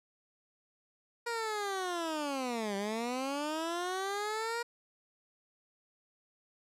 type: linear two-way sweep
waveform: 15% pulse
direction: down then up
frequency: 476.9 to 194.9 to 476.9 Hz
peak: -27 dBFS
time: 1.26-4.63 s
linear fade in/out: 10 ms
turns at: 2.76 s
effects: low-pass 10000 Hz 12 dB/octave